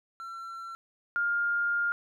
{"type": "tone pair in turn", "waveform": ["triangle", "sine"], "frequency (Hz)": [1353, 1408.6], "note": ["E6", "F6"], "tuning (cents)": [45, 14], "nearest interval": "minor second", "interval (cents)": 69, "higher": "second", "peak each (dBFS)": [-36, -25], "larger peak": "second", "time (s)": [[0.2, 0.75], [1.16, 1.92]], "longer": "second", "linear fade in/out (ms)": 0, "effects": []}